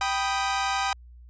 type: chord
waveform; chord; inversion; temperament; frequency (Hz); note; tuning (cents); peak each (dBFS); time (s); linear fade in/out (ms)
sawtooth; G augmented; none; equal; 784 / 987.8 / 1244.5; G5 / B5 / D#6; 0 / 0 / 0; -23 / -27 / -26; 0.01-0.93; 2
effects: added 60 Hz sine -45 dBFS peak until 1.29 s + resampled to 16000 Hz